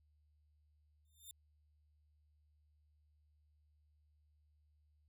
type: tone with exponential growth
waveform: 5% pulse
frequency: 3604 Hz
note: A7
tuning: 41 cents sharp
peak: -40 dBFS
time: 1.05-1.31 s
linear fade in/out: 1 ms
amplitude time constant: 55 ms
effects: added 75 Hz sine -70 dBFS peak until 5.08 s